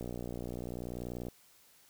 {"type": "click train", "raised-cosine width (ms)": 2, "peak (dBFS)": -27, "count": 78, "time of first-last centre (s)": [0.01, 1.285], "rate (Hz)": 60.4, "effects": ["white hiss -63 dBFS RMS until 1.89 s"]}